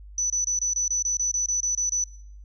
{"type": "tone bursts", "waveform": "sine", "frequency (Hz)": 5970, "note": "F#8", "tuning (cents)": 15, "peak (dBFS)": -22, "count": 13, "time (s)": [0.18, 2.04], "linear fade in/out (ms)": 2, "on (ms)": 120, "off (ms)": 25, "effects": ["noise-tail reverb RT60 0.6 s tail -19 dB re dry", "added 50 Hz sine -41 dBFS peak until 2.44 s"]}